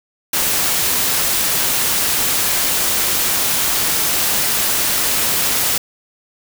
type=noise; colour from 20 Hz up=white; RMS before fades=-17 dBFS; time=0.33-5.78 s; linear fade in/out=5 ms; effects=none